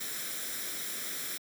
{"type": "noise with comb filter", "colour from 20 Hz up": "white", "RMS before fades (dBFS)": -37, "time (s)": [0, 1.38], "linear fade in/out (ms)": 10, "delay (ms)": 0.54, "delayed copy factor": 0.6, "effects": ["high-pass 200 Hz 12 dB/octave"]}